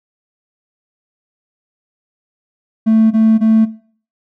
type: tone bursts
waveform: triangle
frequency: 221.3 Hz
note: A3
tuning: 10 cents sharp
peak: -5 dBFS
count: 3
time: 2.86-3.656 s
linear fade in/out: 20 ms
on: 250 ms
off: 23 ms
effects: noise-tail reverb RT60 0.5 s tail -20 dB re dry + tanh soft clip ceiling -1 dBFS